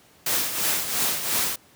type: noise with tremolo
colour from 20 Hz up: white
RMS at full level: -22 dBFS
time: 0.26-1.56 s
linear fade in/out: 5 ms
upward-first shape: triangle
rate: 2.9 Hz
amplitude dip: 65%
effects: pink hiss -55 dBFS RMS until 1.75 s + high-pass 100 Hz 12 dB/octave